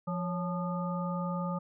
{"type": "harmonic tone with a mistuned harmonic", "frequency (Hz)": 174.61, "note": "F3", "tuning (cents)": 0, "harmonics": [1, 3, 5, 7], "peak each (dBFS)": [-32, -39, -41, -39], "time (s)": [0.07, 1.59], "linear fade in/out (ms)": 10, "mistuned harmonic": 3, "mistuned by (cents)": 90, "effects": []}